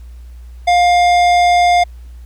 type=tone with tanh clipping; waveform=sine; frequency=706 Hz; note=F5; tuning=19 cents sharp; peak=-10 dBFS; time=0.67-1.84 s; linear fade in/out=10 ms; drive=16 dB; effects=added 60 Hz sine -31 dBFS peak until 2.25 s + pink hiss -54 dBFS RMS until 2.25 s